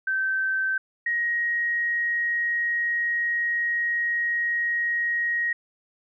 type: tone pair in turn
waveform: sine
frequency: 1547 / 1885.5 Hz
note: G6 / A#6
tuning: -23 / +19 cents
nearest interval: minor third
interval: 342 cents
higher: second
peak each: -22 dBFS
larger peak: neither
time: 0.07-0.78 / 1.06-5.53 s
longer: second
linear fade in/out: 5 ms
effects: none